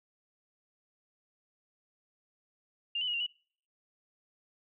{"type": "tone with pitch steps", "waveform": "sine", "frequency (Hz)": [2802, 3003, 2891, 2774, 2933], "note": ["F7", "F#7", "F#7", "F7", "F#7"], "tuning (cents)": [5, 25, -41, -12, -16], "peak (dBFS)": -30, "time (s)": [2.95, 3.265], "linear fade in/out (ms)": 5, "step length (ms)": 63, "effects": ["noise-tail reverb RT60 0.5 s tail -26 dB re dry"]}